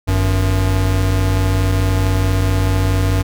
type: tone pair together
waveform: square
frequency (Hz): 50.33 / 94.9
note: G1 / F#2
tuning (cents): +46 / +44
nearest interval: major seventh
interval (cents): 1098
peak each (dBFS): -19 / -15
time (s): 0.07-3.23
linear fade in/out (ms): 20
effects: none